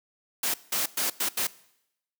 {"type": "noise bursts at uneven times", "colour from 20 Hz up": "white", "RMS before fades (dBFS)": -27, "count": 5, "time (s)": [[0.43, 0.54], [0.72, 0.86], [0.97, 1.1], [1.2, 1.29], [1.37, 1.47]], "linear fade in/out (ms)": 5, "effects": ["noise-tail reverb RT60 0.8 s tail -20 dB re dry", "high-pass 200 Hz 12 dB/octave"]}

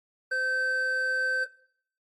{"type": "tone pair together", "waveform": "triangle", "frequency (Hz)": [516.2, 1547], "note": ["C5", "G6"], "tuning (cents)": [-23, -23], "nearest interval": "octave + perfect fifth", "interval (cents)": 1900, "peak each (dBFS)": [-34, -24], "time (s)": [0.31, 1.45], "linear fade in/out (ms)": 10, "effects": ["noise-tail reverb RT60 0.6 s tail -19 dB re dry", "AAC 32 kbps"]}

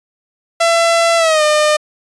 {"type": "tone with pitch glide", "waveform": "sawtooth", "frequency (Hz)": [672, 605.6], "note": ["E5", "D#5"], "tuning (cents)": [33, -47], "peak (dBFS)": -6, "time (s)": [0.6, 1.77], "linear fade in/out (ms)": 10, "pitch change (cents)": -180, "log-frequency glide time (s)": [1.17, 1.43], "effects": ["resampled to 22050 Hz"]}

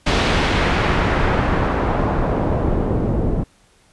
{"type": "noise with low-pass filter sweep", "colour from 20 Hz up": "pink", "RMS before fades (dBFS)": -18, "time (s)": [0.06, 3.44], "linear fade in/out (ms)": 10, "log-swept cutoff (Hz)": [4000, 390], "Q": 0.87, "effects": ["pink hiss -55 dBFS RMS until 3.92 s", "resampled to 24000 Hz"]}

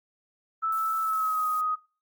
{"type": "tone with pitch glide", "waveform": "sine", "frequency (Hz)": [1314, 1252.5], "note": ["E6", "D#6"], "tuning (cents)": [-6, 11], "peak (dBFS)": -24, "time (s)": [0.62, 1.76], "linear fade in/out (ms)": 20, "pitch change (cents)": -83, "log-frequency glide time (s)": [1.01, 1.46]}
{"type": "noise", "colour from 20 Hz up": "violet", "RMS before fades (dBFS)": -43, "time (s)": [0.72, 1.61], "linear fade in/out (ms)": 5}
{"effects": ["noise-tail reverb RT60 0.3 s tail -18 dB re dry", "Opus 24 kbps"]}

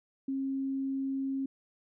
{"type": "tone", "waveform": "sine", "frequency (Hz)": 270, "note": "C#4", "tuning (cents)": -45, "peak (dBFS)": -30, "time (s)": [0.28, 1.46], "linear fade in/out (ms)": 5, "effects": []}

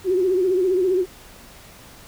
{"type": "tone with vibrato", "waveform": "sine", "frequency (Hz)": 370, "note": "F#4", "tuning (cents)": 0, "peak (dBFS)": -16, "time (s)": [0.04, 1.06], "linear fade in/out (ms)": 50, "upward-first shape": "sine", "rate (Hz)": 15, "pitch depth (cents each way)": 79, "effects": ["pink hiss -45 dBFS RMS until 2.07 s"]}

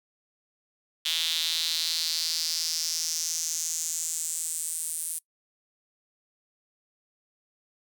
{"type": "tone with high-pass filter sweep", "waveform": "sawtooth", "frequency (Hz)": 162.8, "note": "E3", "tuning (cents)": -21, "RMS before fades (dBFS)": -30, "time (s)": [1.05, 5.19], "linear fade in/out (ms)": 10, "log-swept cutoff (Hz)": [3400, 9600], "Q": 4.1, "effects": ["noise-tail reverb RT60 0.1 s tail -22 dB re dry"]}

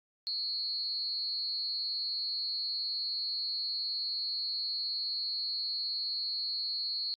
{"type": "tone with amplitude modulation", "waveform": "sine", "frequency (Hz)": 4311, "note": "C#8", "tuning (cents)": -49, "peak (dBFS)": -28, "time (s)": [0.27, 7.14], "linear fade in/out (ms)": 0, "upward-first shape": "sine", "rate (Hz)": 219, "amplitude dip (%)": 85, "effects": ["Opus 48 kbps"]}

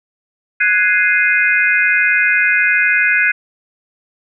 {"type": "chord", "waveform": "sine", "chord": "Ab dominant seventh", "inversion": "third", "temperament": "equal", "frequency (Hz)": [1480, 1661.2, 2093, 2489], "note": ["Gb6", "Ab6", "C7", "Eb7"], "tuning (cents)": [0, 0, 0, 0], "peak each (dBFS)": -16, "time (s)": [0.6, 3.32], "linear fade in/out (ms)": 10, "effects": []}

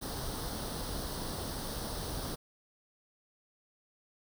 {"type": "noise with comb filter", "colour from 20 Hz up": "pink", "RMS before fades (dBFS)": -38, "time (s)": [0.01, 2.36], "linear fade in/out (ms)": 20, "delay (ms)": 0.21, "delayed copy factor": 0.7, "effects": []}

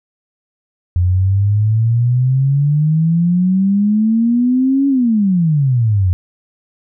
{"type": "exponential two-way sweep", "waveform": "sine", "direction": "up then down", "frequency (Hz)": [87.31, 280, 87.31], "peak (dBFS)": -10, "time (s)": [0.96, 6.13], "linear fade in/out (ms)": 0, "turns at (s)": 4.88, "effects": []}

